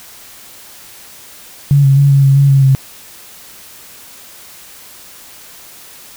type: tone with pitch steps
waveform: sine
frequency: 141.7 / 136.5 / 140.9 / 138.3 / 136.7 / 139.8 / 136.9 / 134 Hz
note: C#3 / C#3 / C#3 / C#3 / C#3 / C#3 / C#3 / C3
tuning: +38 / -26 / +29 / -4 / -24 / +15 / -21 / +42 cents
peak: -5 dBFS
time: 1.71-2.75 s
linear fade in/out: 0 ms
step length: 130 ms
effects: white hiss -37 dBFS RMS until 6.16 s